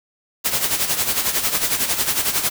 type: noise with tremolo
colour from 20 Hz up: white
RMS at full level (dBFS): -18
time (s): 0.44-2.5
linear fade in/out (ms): 20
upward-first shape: sine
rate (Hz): 11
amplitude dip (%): 65
effects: none